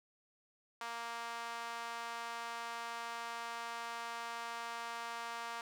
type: tone with high-pass filter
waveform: sawtooth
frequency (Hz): 233.1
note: A#3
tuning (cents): 0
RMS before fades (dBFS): -43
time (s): 0.81-5.61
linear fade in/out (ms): 2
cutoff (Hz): 980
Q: 1.9
effects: low-pass 8000 Hz 12 dB/octave + 10-bit